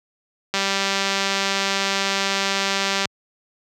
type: click train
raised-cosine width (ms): 0.2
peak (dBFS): -4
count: 494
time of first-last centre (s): 0.54-3.055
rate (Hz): 196
effects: high-pass 80 Hz 12 dB/octave